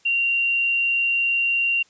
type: tone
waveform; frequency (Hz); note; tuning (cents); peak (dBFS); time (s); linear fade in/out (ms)
sine; 2763; F7; -19; -18; 0.05-1.83; 10
effects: white hiss -58 dBFS RMS until 1.89 s + resampled to 16000 Hz